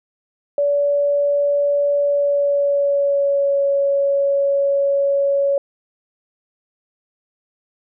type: tone with pitch glide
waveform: sine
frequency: 573 to 558.9 Hz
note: D5 to C#5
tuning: -43 to +14 cents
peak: -14 dBFS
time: 0.58-5.58 s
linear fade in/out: 2 ms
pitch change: -43 cents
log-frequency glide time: 2-3.63 s
effects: none